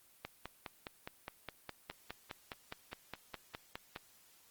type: click train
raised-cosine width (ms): 0.3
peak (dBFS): -25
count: 19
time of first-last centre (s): 0.25-3.961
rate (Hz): 4.85
effects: white hiss -65 dBFS RMS until 4.5 s + Opus 24 kbps